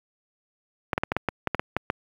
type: clicks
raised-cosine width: 0.5 ms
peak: -8 dBFS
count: 11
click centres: 0.932 / 0.979 / 1.035 / 1.119 / 1.166 / 1.287 / 1.473 / 1.547 / 1.595 / 1.766 / 1.901 s
effects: high-pass 60 Hz 12 dB/octave + 8-bit